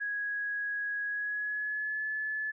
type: tone with pitch glide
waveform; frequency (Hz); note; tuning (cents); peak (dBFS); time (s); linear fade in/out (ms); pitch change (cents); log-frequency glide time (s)
sine; 1661 to 1725.5; G#6 to A6; 0 to -34; -31; 0-2.52; 20; +66; 1.05-2.05
effects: none